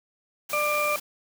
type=high-pass noise; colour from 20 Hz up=white; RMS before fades=-35 dBFS; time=0.49-1 s; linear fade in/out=10 ms; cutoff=130 Hz; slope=96 dB/octave
type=harmonic tone; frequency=595 Hz; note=D5; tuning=22 cents sharp; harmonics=1 / 2 / 4; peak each=-27 / -27 / -27 dBFS; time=0.53-0.96 s; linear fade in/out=2 ms
effects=none